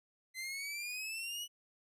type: exponential sweep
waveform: sawtooth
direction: up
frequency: 2042 to 2960 Hz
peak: -36 dBFS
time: 0.34-1.48 s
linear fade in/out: 50 ms
effects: resampled to 32000 Hz